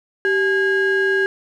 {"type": "ring-modulated tone", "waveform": "triangle", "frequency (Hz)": 622.3, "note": "D#5", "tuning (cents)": 0, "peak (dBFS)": -10, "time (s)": [0.25, 1.26], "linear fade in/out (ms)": 0, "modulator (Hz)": 1010, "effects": []}